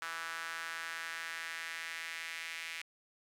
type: tone with high-pass filter sweep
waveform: sawtooth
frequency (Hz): 164.81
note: E3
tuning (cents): 0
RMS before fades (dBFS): -42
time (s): 0.02-2.82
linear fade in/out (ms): 0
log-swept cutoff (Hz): 1400 to 2200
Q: 2.8
effects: low-pass 12000 Hz 12 dB/octave + 11-bit